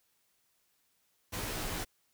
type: noise with comb filter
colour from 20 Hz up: pink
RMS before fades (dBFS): -37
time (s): 1.32-1.85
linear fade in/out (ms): 20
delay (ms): 15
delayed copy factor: -0.8
effects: white hiss -74 dBFS RMS until 2.13 s